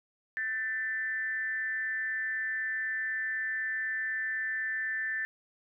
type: tone with frequency modulation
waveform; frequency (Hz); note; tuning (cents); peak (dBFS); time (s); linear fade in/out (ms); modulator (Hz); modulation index
sine; 1776; A6; +16; -30; 0.37-5.25; 0; 235; 0.48
effects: none